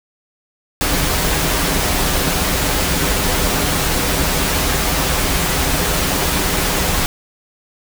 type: noise with comb filter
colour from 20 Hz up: pink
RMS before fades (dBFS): -17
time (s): 0.81-7.06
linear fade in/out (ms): 0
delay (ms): 8.9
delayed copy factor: -0.5
effects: none